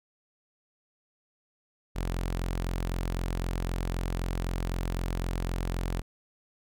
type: tone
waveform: sawtooth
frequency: 43.89 Hz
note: F1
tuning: 9 cents sharp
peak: -25 dBFS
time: 1.95-6.02 s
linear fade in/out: 20 ms
effects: none